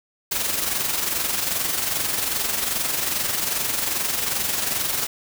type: noise with amplitude modulation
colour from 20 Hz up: white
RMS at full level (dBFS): -22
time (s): 0.31-5.07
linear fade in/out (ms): 10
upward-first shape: sine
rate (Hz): 22.5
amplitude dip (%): 50
effects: none

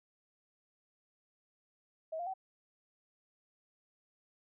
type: tone with pitch steps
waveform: sine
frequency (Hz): 640 / 697.9 / 761.1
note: D#5 / F5 / F#5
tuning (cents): +49 / -1 / +49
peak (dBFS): -36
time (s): 2.12-2.339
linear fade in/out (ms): 10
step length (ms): 73
effects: none

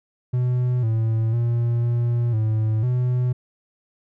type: tone with pitch steps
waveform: triangle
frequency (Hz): 124.6 / 112 / 118.2 / 119.1 / 109.3 / 124.8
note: B2 / A2 / A#2 / A#2 / A2 / B2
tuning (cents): +16 / +31 / +24 / +38 / -11 / +19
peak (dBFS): -16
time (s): 0.33-3.33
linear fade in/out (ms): 10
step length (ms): 500
effects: none

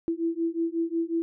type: beating tone pair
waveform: sine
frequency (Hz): 329.6 / 335.1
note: E4 / E4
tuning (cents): 0 / +29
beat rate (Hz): 5.5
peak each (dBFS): -28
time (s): 0.08-1.22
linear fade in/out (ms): 0
effects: none

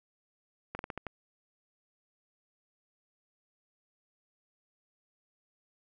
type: slowing click train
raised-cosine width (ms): 0.5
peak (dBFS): -22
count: 6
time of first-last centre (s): 0.75-1.067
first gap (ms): 41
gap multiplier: 1.22
effects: none

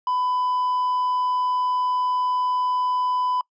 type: tone with hard clipping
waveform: triangle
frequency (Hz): 1000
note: B5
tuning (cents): +21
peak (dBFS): -21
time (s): 0.07-3.41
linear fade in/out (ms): 2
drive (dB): 5
effects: noise-tail reverb RT60 0.1 s tail -25 dB re dry + resampled to 16000 Hz

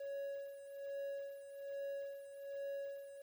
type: tone with tremolo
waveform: triangle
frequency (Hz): 557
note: C#5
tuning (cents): +8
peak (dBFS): -38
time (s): 0-3.22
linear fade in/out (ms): 5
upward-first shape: sine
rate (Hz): 1.2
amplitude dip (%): 70
effects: 11-bit

